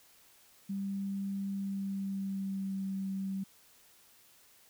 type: tone with pitch glide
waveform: sine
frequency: 196.8 to 193.2 Hz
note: G3 to G3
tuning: +7 to -25 cents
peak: -33 dBFS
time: 0.69-3.44 s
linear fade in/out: 10 ms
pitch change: -32 cents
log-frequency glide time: 1.56-2.84 s
effects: white hiss -62 dBFS RMS until 4.69 s